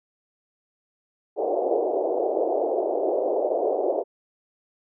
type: band-pass noise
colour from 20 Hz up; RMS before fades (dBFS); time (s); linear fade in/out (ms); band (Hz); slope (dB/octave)
pink; -24; 1.36-4.04; 50; 360 to 720; 48
effects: none